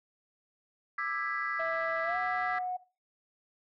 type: chord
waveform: sine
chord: E dominant seventh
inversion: third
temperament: just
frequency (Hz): 1186.7 / 1318.5 / 1648.1 / 1977.8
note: D6 / E6 / G#6 / B6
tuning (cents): +18 / 0 / -14 / +2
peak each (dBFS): -36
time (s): 0.98-2.59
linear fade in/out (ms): 5
type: tone with pitch glide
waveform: sine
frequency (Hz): 655 to 731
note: E5 to F#5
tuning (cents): -11 to -21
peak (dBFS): -31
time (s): 1.59-2.77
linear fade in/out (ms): 10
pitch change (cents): +190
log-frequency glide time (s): 2.04-2.17
effects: noise-tail reverb RT60 0.3 s tail -17 dB re dry + tanh soft clip ceiling -22 dBFS